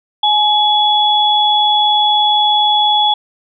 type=tone pair together; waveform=sine; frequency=843 / 3386 Hz; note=G#5 / G#7; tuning=+26 / +33 cents; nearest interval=2 octaves; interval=2407 cents; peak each=-12 dBFS; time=0.23-3.14 s; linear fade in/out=5 ms; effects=none